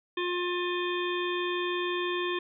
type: harmonic tone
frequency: 354.8 Hz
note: F4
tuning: 27 cents sharp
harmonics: 1 / 3 / 5 / 7 / 9 / 10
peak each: -30 / -35 / -37 / -38 / -40 / -40 dBFS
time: 0.17-2.39 s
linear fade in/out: 5 ms
effects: none